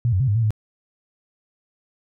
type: tone with pitch steps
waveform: sine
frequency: 119.4 / 92.9 / 132.2 / 102.5 / 115.2 / 107.5 Hz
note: A#2 / F#2 / C3 / G#2 / A#2 / A2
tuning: +42 / +7 / +18 / -22 / -20 / -40 cents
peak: -16 dBFS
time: 0.05-0.506 s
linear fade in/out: 0 ms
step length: 76 ms
effects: none